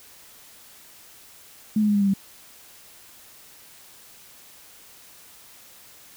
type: tone with pitch steps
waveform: sine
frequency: 214.5 / 210.5 / 206.5 / 202.6 / 198.75 / 195 Hz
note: A3 / G#3 / G#3 / G#3 / G3 / G3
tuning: -44 / +24 / -10 / -43 / +24 / -9 cents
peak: -17 dBFS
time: 1.76-2.138 s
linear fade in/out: 5 ms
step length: 63 ms
effects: white hiss -49 dBFS RMS until 6.16 s